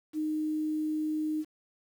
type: tone with quantisation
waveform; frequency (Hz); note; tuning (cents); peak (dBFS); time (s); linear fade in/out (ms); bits
sine; 308.6; D#4; -14; -28; 0.13-1.45; 50; 9
effects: none